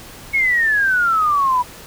sine exponential sweep, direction down, 2211 to 970 Hz, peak -13 dBFS, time 0.33-1.63 s, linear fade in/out 20 ms, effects pink hiss -38 dBFS RMS until 1.86 s

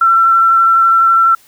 sine tone with vibrato, 1348 Hz, E6, 38 cents sharp, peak -6 dBFS, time 0.01-1.35 s, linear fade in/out 5 ms, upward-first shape sine, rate 12 Hz, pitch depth 13 cents each way, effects white hiss -47 dBFS RMS until 1.47 s

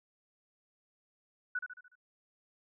sine tone with echo, 1480 Hz, F#6, in tune, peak -31 dBFS, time 1.55-1.59 s, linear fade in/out 5 ms, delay 73 ms, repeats 5, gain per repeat -6 dB, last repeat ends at 1.955 s, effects none

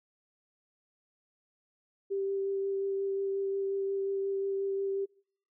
sine tone with vibrato, 392 Hz, G4, in tune, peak -29 dBFS, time 2.1-5.06 s, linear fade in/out 20 ms, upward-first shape sine, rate 5.6 Hz, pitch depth 10 cents each way, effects noise-tail reverb RT60 0.6 s tail -25 dB re dry

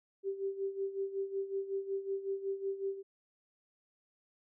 sine tone with tremolo, 391 Hz, G4, 4 cents flat, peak -31 dBFS, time 0.23-3.03 s, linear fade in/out 50 ms, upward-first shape sine, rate 5.4 Hz, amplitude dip 75%, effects none

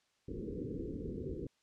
white low-pass noise, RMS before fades -41 dBFS, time 0.28-1.47 s, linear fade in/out 5 ms, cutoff 480 Hz, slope 96 dB/octave, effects white hiss -75 dBFS RMS until 1.62 s + low-pass 6000 Hz 12 dB/octave

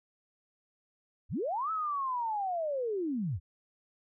sine linear two-way sweep, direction up then down, 39.07 to 1318.5 to 68.3 Hz, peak -30 dBFS, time 1.29-3.4 s, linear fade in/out 50 ms, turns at 1.71 s, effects none

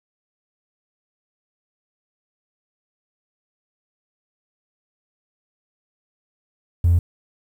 triangle tone, 86 Hz, F2, 26 cents flat, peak -9 dBFS, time 6.84-6.99 s, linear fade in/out 5 ms, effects tanh soft clip ceiling -9 dBFS + 8-bit

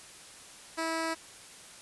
10% pulse tone, 325.6 Hz, E4, 21 cents flat, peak -22 dBFS, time 0.77-1.15 s, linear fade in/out 20 ms, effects white hiss -50 dBFS RMS until 1.81 s + resampled to 24000 Hz

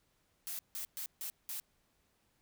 blue noise bursts at uneven times, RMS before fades -41 dBFS, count 5, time 0.47-0.59 / 0.75-0.85 / 0.97-1.06 / 1.21-1.3 / 1.49-1.6 s, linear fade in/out 0 ms, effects pink hiss -75 dBFS RMS until 2.41 s

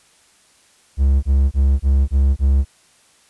triangle tone bursts, 68.4 Hz, C#2, 23 cents flat, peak -9 dBFS, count 6, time 0.97-2.65 s, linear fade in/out 50 ms, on 260 ms, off 24 ms, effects white hiss -54 dBFS RMS until 3.29 s + resampled to 24000 Hz

